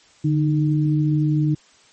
sine tone pair together, 148.6 / 308.2 Hz, D3 / D#4, +21 / -16 cents, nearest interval octave + minor second, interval 1263 cents, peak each -17 / -21 dBFS, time 0.24-1.55 s, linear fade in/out 10 ms, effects white hiss -53 dBFS RMS until 1.92 s + MP3 32 kbps

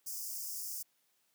white high-pass noise, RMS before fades -41 dBFS, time 0.06-0.83 s, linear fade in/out 10 ms, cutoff 4900 Hz, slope 96 dB/octave, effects white hiss -75 dBFS RMS until 1.34 s + high-pass 150 Hz 12 dB/octave

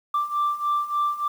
sine beating tone pair, 1174.7 / 1178.1 Hz, D6 / D6, 0 / +5 cents, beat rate 3.4 Hz, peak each -25 / -22 dBFS, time 0.14-1.28 s, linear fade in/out 5 ms, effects tanh soft clip ceiling -17 dBFS + 8-bit

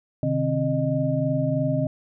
sine tone cluster, 130 / 153.1 / 265.9 / 615 Hz, C3 / D#3 / C4 / D#5, -11 / -28 / +28 / -20 cents, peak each -26 dBFS, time 0.23-1.87 s, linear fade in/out 2 ms, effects none

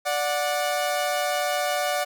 sawtooth tone pair together, 587.3 / 732.7 Hz, D5 / F#5, 0 / -17 cents, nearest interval major third, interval 383 cents, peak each -22 dBFS, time 0.05-2.05 s, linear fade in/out 20 ms, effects none

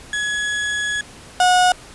35% pulse tone pair in turn, 1684 / 727.9 Hz, G#6 / F#5, +24 / -29 cents, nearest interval octave + minor third, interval 1453 cents, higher first, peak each -18 / -10 dBFS, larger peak second, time 0.13-1.01 / 1.4-1.72 s, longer first, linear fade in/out 2 ms, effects pink hiss -41 dBFS RMS until 1.94 s + resampled to 24000 Hz

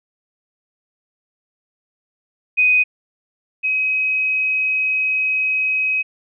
sine tone pair in turn, 2500 / 2536 Hz, D#7 / D#7, +8 / +32 cents, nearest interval unison, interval 24 cents, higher second, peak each -11 / -16 dBFS, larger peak first, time 2.57-2.84 / 3.63-6.03 s, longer second, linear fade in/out 20 ms, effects none

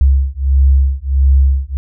sine beating tone pair, 67 / 68.5 Hz, C2 / C#2, +42 / -20 cents, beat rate 1.5 Hz, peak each -11 dBFS, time 0.01-1.77 s, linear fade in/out 0 ms, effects none

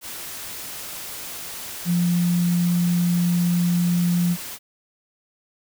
sine tone in noise, 174.61 Hz, F3, in tune, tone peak -17 dBFS, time 1.85-4.37 s, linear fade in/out 50 ms, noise white, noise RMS -34 dBFS, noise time 0.01-4.59 s, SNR +14 dB, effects none

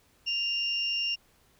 sine tone pair together, 2794 / 5464 Hz, F7 / F8, 0 / -39 cents, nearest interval octave, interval 1161 cents, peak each -28 / -33 dBFS, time 0.26-1.16 s, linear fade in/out 20 ms, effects pink hiss -64 dBFS RMS until 1.59 s

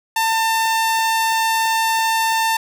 sawtooth tone, 897 Hz, A5, 33 cents sharp, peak -12 dBFS, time 0.16-2.57 s, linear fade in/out 5 ms, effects none

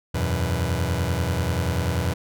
sawtooth chord, E suspended second, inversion none, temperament just, 82.41 / 92.71 / 123.61 Hz, E2 / F#2 / B2, 0 / +4 / +2 cents, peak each -21 / -22 / -23 dBFS, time 0.14-2.14 s, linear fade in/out 10 ms, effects none

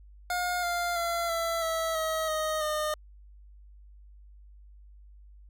25% pulse tone with pitch steps, 714 / 698.1 / 682.5 / 667.3 / 652.5 / 637.9 / 623.7 / 609.8 Hz, F5 / F5 / F5 / E5 / E5 / D#5 / D#5 / D#5, +38 / -1 / -40 / +21 / -18 / +43 / +4 / -35 cents, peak -24 dBFS, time 0.3-2.94 s, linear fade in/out 2 ms, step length 330 ms, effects added 50 Hz sine -49 dBFS peak until 5.49 s

